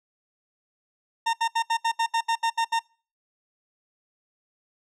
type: tone bursts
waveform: 40% pulse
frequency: 915 Hz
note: A#5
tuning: 32 cents flat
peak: -20 dBFS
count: 11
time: 1.26-2.794 s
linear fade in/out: 10 ms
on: 74 ms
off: 72 ms
effects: noise-tail reverb RT60 0.4 s tail -26 dB re dry + low-pass 7000 Hz 12 dB/octave